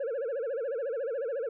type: tone with vibrato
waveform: sine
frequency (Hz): 504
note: B4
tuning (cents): +35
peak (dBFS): -27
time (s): 0-1.49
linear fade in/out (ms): 5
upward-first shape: sine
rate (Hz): 14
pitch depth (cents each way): 220
effects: tanh soft clip ceiling -29 dBFS